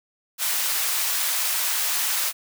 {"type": "high-pass noise", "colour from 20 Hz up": "white", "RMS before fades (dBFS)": -24, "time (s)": [0.38, 2.33], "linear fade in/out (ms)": 50, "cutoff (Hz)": 860, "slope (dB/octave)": 12, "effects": []}